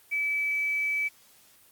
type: tone with quantisation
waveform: sine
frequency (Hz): 2300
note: D7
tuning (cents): -37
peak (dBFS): -25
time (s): 0.11-1.09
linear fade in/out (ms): 20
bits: 8
effects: white hiss -58 dBFS RMS until 1.71 s + Opus 32 kbps